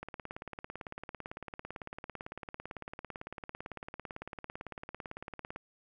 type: click train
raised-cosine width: 0.5 ms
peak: -26 dBFS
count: 100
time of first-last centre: 0.03-5.561 s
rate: 17.9 Hz
effects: none